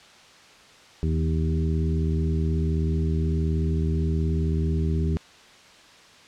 harmonic tone with a mistuned harmonic, 78.8 Hz, D#2, 23 cents sharp, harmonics 1 / 2 / 3 / 4 / 5, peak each -23 / -26 / -33 / -35 / -34 dBFS, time 1.03-5.17 s, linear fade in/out 0 ms, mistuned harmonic 2, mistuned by +31 cents, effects white hiss -50 dBFS RMS until 6.27 s + low-pass 5000 Hz 12 dB/octave

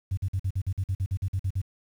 sine tone bursts, 94.9 Hz, F#2, 44 cents sharp, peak -23 dBFS, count 14, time 0.11-1.617 s, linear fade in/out 10 ms, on 64 ms, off 47 ms, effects tanh soft clip ceiling -19 dBFS + 9-bit

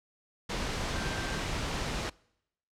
sine tone in noise, 1568 Hz, G6, in tune, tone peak -41 dBFS, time 0.95-1.4 s, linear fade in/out 10 ms, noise pink, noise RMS -33 dBFS, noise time 0.49-2.1 s, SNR -11 dB, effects noise-tail reverb RT60 0.8 s tail -25 dB re dry + low-pass 6000 Hz 12 dB/octave

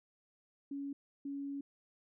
sine tone bursts at uneven times, 280 Hz, C#4, 18 cents sharp, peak -38 dBFS, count 2, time 0.71-0.93 / 1.25-1.61 s, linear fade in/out 5 ms, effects none

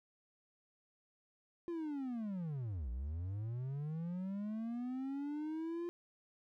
triangle linear two-way sweep, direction down then up, 349.5 to 57 to 349.5 Hz, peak -36 dBFS, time 1.68-5.89 s, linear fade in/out 0 ms, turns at 2.9 s, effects none

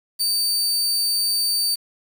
sawtooth tone, 4601 Hz, D8, 36 cents flat, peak -16 dBFS, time 0.19-1.76 s, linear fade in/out 20 ms, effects 7-bit

